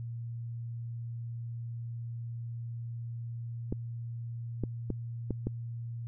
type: clicks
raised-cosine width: 3 ms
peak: -18 dBFS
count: 5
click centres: 3.725 / 4.637 / 4.903 / 5.307 / 5.47 s
effects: added 117 Hz sine -36 dBFS peak until 6.07 s